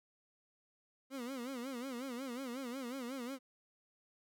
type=tone with vibrato; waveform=30% pulse; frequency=254.3 Hz; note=C4; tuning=49 cents flat; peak=-38 dBFS; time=1.1-3.39 s; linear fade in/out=50 ms; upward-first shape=sine; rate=5.5 Hz; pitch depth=140 cents each way; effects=none